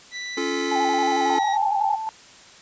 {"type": "tone with pitch glide", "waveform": "25% pulse", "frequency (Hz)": [1975.5, 1907.1], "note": ["B6", "A#6"], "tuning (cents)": [0, 39], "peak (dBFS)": -26, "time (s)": [0.11, 1.58], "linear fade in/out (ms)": 50, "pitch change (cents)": -61, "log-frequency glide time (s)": [1.17, 1.46]}
{"type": "chord", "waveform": "square", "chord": "Db augmented", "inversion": "none", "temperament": "just", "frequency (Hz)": [277.2, 346.5, 433.1], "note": ["Db4", "F4", "A4"], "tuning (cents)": [0, -14, -27], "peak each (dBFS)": -29, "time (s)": [0.37, 1.39], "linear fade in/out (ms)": 5}
{"type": "tone with vibrato", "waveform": "sine", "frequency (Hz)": 814, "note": "G#5", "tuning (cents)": -35, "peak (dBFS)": -20, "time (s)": [0.71, 1.96], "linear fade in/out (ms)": 10, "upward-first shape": "square", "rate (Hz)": 11, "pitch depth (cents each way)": 56}
{"type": "tone with tremolo", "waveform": "sine", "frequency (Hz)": 880, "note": "A5", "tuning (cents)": 0, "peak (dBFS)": -23, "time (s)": [1.3, 2.09], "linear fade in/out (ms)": 0, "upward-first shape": "square", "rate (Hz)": 3.9, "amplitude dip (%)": 35}
{"effects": ["white hiss -47 dBFS RMS until 2.61 s", "resampled to 16000 Hz"]}